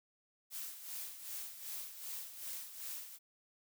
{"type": "noise with tremolo", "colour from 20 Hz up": "blue", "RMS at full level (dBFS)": -43, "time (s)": [0.5, 3.19], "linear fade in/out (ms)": 50, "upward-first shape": "sine", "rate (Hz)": 2.6, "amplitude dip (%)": 65, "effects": []}